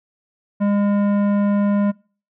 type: tone with tanh clipping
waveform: sine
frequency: 203.2 Hz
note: G#3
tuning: 38 cents flat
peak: -17 dBFS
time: 0.6-1.92 s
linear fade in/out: 20 ms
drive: 14 dB
effects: noise-tail reverb RT60 0.4 s tail -25 dB re dry